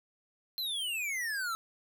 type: exponential sweep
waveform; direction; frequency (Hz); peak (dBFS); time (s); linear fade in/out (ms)
square; down; 4179 to 1298; -33; 0.58-1.55; 0
effects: none